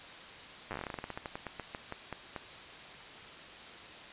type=slowing click train; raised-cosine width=0.5 ms; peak=-23 dBFS; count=24; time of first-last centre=0.71-2.362 s; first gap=9 ms; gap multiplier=1.16; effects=white hiss -48 dBFS RMS until 4.12 s + resampled to 8000 Hz

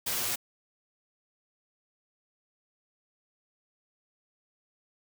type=noise with comb filter; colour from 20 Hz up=white; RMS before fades=-31 dBFS; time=0.06-0.36 s; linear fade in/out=10 ms; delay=8.3 ms; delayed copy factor=+1; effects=none

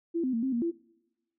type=tone with pitch steps; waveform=sine; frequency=336.4 / 257.8 / 229 / 264.7 / 235.3 / 337.4 Hz; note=E4 / C4 / A#3 / C4 / A#3 / E4; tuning=+35 / -26 / -31 / +20 / +16 / +40 cents; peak=-26 dBFS; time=0.14-0.716 s; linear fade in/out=20 ms; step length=96 ms; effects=noise-tail reverb RT60 1.0 s tail -24 dB re dry

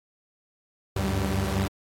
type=tone cluster; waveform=sawtooth; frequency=71.5 / 94.7 / 99.4 / 193.5 Hz; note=D2 / F#2 / G2 / G3; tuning=-46 / +41 / +25 / -22 cents; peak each=-26 dBFS; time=0.96-1.68 s; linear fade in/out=5 ms; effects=AAC 48 kbps

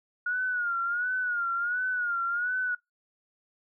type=tone with vibrato; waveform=sine; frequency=1439 Hz; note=F#6; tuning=49 cents flat; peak=-26 dBFS; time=0.26-2.75 s; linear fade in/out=5 ms; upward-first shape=sine; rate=1.4 Hz; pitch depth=86 cents each way; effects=noise-tail reverb RT60 0.2 s tail -25 dB re dry

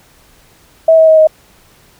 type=tone with pitch steps; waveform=sine; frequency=648 / 640.9 / 633.9 / 627 Hz; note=E5 / E5 / D#5 / D#5; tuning=-30 / -49 / +32 / +13 cents; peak=-3 dBFS; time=0.88-1.272 s; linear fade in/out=5 ms; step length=98 ms; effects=pink hiss -47 dBFS RMS until 1.99 s

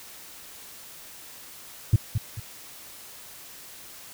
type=tone with echo; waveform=sine; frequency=108 Hz; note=A2; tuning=32 cents flat; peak=-10 dBFS; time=1.93-1.96 s; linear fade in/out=5 ms; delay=220 ms; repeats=2; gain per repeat=-10 dB; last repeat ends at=2.4 s; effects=tanh soft clip ceiling -11 dBFS + white hiss -45 dBFS RMS until 4.13 s

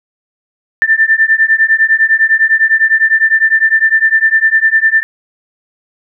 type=beating tone pair; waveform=sine; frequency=1776 / 1785.9 Hz; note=A6 / A6; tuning=+16 / +25 cents; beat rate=9.9 Hz; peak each=-10 dBFS; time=0.82-5.03 s; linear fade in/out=0 ms; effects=none

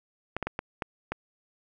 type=clicks; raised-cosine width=0.5 ms; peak=-15 dBFS; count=6; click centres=0.366 / 0.427 / 0.47 / 0.591 / 0.822 / 1.12 s; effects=none

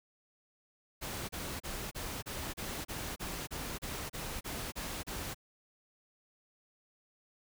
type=noise bursts; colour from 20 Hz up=pink; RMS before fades=-40 dBFS; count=14; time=1.01-5.346 s; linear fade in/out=20 ms; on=280 ms; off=32 ms; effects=none

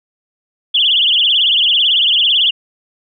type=tone with vibrato; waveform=sine; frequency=3136 Hz; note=G7; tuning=in tune; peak=-9 dBFS; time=0.74-2.51 s; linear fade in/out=10 ms; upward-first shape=triangle; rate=18 Hz; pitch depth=220 cents each way; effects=none

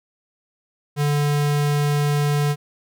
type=tone; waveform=square; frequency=146 Hz; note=D3; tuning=10 cents flat; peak=-18 dBFS; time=0.96-2.56 s; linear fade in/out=50 ms; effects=none

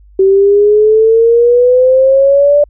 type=exponential sweep; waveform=sine; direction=up; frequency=381.3 to 589 Hz; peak=-4 dBFS; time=0.19-2.64 s; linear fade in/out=5 ms; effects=added 50 Hz sine -38 dBFS peak until 2.69 s

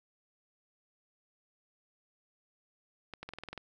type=clicks; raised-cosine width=0.3 ms; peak=-26 dBFS; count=9; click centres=3.137 / 3.23 / 3.29 / 3.336 / 3.386 / 3.436 / 3.487 / 3.53 / 3.577 s; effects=none

